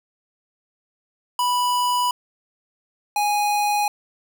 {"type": "tone pair in turn", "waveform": "square", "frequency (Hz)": [985, 828.3], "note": ["B5", "G#5"], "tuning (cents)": [-5, -5], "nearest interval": "minor third", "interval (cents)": 300, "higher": "first", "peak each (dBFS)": -19, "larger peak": "neither", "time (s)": [[1.39, 2.11], [3.16, 3.88]], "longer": "neither", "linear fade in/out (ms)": 2, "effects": []}